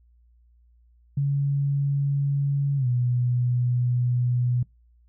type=tone with pitch glide; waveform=sine; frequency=140.6 to 123.11 Hz; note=C#3 to B2; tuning=+25 to -5 cents; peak=-20 dBFS; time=1.17-4.63 s; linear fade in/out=5 ms; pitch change=-230 cents; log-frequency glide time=2.77-2.87 s; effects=noise-tail reverb RT60 0.2 s tail -23 dB re dry + added 59 Hz sine -55 dBFS peak until 5.08 s